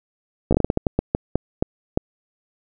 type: slowing click train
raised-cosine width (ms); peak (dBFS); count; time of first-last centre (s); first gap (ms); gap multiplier
2; -4; 14; 0.51-1.974; 15; 1.3
effects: none